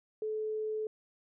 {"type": "tone", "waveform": "sine", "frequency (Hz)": 432.4, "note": "A4", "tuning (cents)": -30, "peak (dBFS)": -32, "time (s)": [0.22, 0.87], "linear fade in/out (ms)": 2, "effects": []}